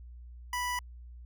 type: tone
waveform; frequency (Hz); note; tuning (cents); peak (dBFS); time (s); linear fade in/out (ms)
25% pulse; 985; B5; -5; -27; 0.53-0.79; 2
effects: added 60 Hz sine -45 dBFS peak until 1.25 s